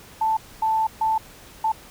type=tone bursts at uneven times; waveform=sine; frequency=882 Hz; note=A5; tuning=4 cents sharp; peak=-18 dBFS; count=4; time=0.21-0.37 / 0.62-0.87 / 1.01-1.18 / 1.64-1.72 s; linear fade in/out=5 ms; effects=pink hiss -46 dBFS RMS until 1.9 s